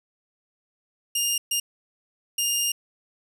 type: tone bursts at uneven times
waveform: 15% pulse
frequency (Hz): 2819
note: F7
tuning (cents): +16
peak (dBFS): -15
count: 3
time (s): 1.15-1.38 / 1.51-1.6 / 2.38-2.72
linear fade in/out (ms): 5
effects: none